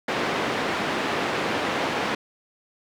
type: band-pass noise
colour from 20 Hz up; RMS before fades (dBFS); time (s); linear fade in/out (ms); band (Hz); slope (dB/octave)
pink; -26; 0.08-2.15; 5; 250 to 2800; 12
effects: none